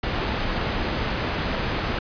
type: low-pass noise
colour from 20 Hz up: pink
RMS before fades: -26 dBFS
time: 0.03-1.99 s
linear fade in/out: 5 ms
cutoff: 3500 Hz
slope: 12 dB/octave
effects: resampled to 11025 Hz